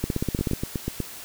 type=two click trains; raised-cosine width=3 ms; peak=-11 / -13 dBFS; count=9 / 6; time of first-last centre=0.04-0.534 / 0.39-1.003 s; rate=16.2 / 8.16 Hz; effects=white hiss -40 dBFS RMS until 1.24 s